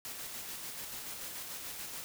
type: noise with tremolo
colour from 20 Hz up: white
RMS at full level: -42 dBFS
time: 0.05-2.04 s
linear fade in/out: 0 ms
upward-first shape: square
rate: 6.9 Hz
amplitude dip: 25%
effects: none